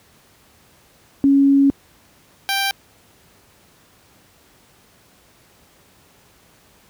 sine / 10% pulse tone pair in turn, 277.2 / 786 Hz, C#4 / G5, 0 / +4 cents, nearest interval octave + tritone, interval 1804 cents, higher second, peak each -10 dBFS, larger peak neither, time 1.24-1.7 / 2.49-2.71 s, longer first, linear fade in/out 0 ms, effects pink hiss -53 dBFS RMS until 6.89 s + high-pass 60 Hz 12 dB/octave

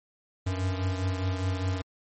square beating tone pair, 92.5 / 97.4 Hz, F#2 / G2, 0 / -11 cents, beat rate 4.9 Hz, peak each -28 / -35 dBFS, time 0.46-1.82 s, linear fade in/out 10 ms, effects MP3 32 kbps

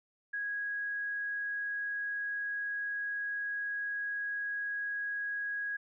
sine tone, 1654 Hz, G#6, 8 cents flat, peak -33 dBFS, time 0.33-5.77 s, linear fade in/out 10 ms, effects none

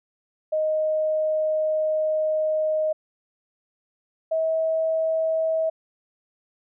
sine tone pair in turn, 622.3 / 643.1 Hz, D#5 / E5, 0 / -43 cents, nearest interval minor second, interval 57 cents, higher second, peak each -20 dBFS, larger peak neither, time 0.52-2.93 / 4.31-5.7 s, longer first, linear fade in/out 10 ms, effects none

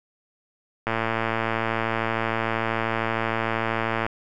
click train, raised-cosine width 0.5 ms, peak -9 dBFS, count 362, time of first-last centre 0.87-4.065 s, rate 113 Hz, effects none

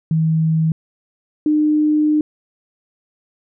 sine tone pair in turn, 160 / 303.2 Hz, D#3 / D#4, +49 / -45 cents, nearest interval major seventh, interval 1106 cents, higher second, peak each -13 / -12 dBFS, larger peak second, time 0.11-0.72 / 1.46-2.21 s, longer second, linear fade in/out 2 ms, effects none

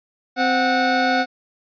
25% pulse tone pair together, 259.9 / 733 Hz, C4 / F#5, -11 / -16 cents, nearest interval octave + tritone, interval 1795 cents, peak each -17 / -14 dBFS, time 0.36-1.26 s, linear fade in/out 50 ms, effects resampled to 11025 Hz

